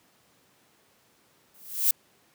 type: noise with exponential growth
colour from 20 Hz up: violet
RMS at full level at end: -18 dBFS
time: 1.54-1.91 s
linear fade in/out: 5 ms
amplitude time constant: 79 ms
effects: pink hiss -63 dBFS RMS until 2.34 s + high-pass 150 Hz 12 dB/octave